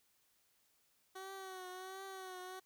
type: tone with vibrato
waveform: 15% pulse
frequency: 376.4 Hz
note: F#4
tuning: 30 cents sharp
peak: -40 dBFS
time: 1.15-2.6 s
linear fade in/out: 10 ms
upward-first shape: triangle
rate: 1.4 Hz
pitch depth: 59 cents each way
effects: white hiss -75 dBFS RMS until 2.65 s